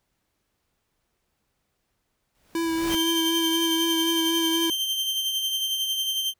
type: noise with exponential growth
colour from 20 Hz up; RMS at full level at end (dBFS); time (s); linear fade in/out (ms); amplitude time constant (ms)
pink; -30; 2.35-2.95; 0; 130
type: tone with vibrato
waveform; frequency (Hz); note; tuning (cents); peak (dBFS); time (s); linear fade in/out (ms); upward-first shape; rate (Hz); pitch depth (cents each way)
square; 329.6; E4; 0; -24; 2.55-4.7; 2; sine; 4; 18
type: tone with tremolo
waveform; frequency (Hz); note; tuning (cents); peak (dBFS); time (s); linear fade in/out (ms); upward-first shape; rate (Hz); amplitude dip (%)
40% pulse; 3136; G7; 0; -22; 2.89-6.34; 50; sine; 11; 40
effects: pink hiss -75 dBFS RMS until 6.39 s